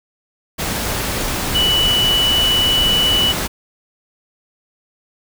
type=tone in noise; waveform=sine; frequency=2960 Hz; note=F#7; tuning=in tune; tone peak=-13 dBFS; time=1.54-3.33 s; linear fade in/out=20 ms; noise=pink; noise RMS=-21 dBFS; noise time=0.58-3.48 s; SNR=+5 dB; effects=none